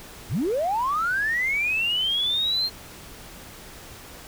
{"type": "linear sweep", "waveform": "triangle", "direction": "up", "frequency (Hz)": [62, 4233], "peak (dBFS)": -18, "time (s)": [0.29, 2.7], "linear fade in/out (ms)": 50, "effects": ["tanh soft clip ceiling -19 dBFS", "pink hiss -43 dBFS RMS until 4.27 s"]}